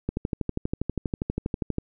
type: click train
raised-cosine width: 3 ms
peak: -13 dBFS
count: 22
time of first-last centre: 0.09-1.784 s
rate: 12.4 Hz
effects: none